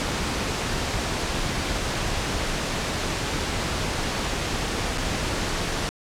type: noise with dropouts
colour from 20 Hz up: pink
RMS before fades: -26 dBFS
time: 0-5.89 s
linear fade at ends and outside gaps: 0 ms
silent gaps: 4.975-4.98 s
effects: low-pass 7000 Hz 12 dB/octave